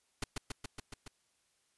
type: noise with echo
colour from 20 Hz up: pink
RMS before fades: -35 dBFS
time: 0.22-0.24 s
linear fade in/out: 5 ms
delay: 140 ms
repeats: 6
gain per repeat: -2 dB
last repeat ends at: 1.08 s
effects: white hiss -75 dBFS RMS until 1.77 s + resampled to 24000 Hz